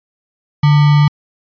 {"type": "tone with sample-and-hold", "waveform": "sine", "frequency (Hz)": 146.83, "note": "D3", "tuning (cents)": 0, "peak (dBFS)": -6, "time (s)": [0.63, 1.08], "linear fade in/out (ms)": 5, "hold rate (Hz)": 1050, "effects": ["resampled to 11025 Hz"]}